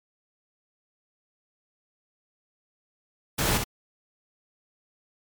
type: noise with echo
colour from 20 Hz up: pink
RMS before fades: -25 dBFS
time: 3.38-3.58 s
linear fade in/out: 10 ms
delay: 62 ms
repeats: 1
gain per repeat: -4 dB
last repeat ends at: 3.642 s
effects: MP3 96 kbps